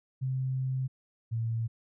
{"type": "tone pair in turn", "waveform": "sine", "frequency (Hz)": [130.81, 114.12], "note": ["C3", "A#2"], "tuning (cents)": [0, -36], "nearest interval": "major second", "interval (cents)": 236, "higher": "first", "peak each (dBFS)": -28, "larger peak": "neither", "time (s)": [[0.21, 0.88], [1.31, 1.68]], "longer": "first", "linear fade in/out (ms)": 20, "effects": []}